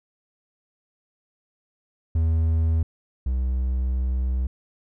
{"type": "tone pair in turn", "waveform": "triangle", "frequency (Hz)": [81, 63.59], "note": ["E2", "C2"], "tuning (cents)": [-30, -49], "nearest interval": "major third", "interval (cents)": 419, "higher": "first", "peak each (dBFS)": [-16, -19], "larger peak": "first", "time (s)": [[2.15, 2.83], [3.26, 4.47]], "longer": "second", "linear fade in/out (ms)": 5, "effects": []}